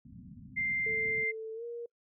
pink low-pass noise, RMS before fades -45 dBFS, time 0.05-1.24 s, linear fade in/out 5 ms, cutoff 260 Hz, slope 96 dB/octave
sine tone, 2093 Hz, C7, in tune, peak -29 dBFS, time 0.56-1.32 s, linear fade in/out 20 ms
sine tone with pitch glide, 442.5 to 471.5 Hz, A4 to A#4, +10 to +20 cents, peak -37 dBFS, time 0.86-1.86 s, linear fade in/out 5 ms, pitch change +110 cents, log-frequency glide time 1.54-1.64 s
effects noise-tail reverb RT60 0.1 s tail -26 dB re dry + high-pass 100 Hz 12 dB/octave

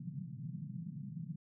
white band-pass noise, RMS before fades -44 dBFS, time 0-1.36 s, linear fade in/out 5 ms, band 130 to 190 Hz, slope 48 dB/octave, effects none

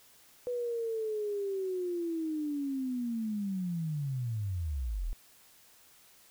sine linear sweep, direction down, 494.6 to 33.7 Hz, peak -31 dBFS, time 0.47-5.13 s, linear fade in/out 0 ms, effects white hiss -60 dBFS RMS until 6.3 s

